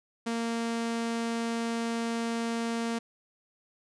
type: tone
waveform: sawtooth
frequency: 231 Hz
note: A#3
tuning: 16 cents flat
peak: -25 dBFS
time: 0.26-2.99 s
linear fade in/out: 10 ms
effects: resampled to 22050 Hz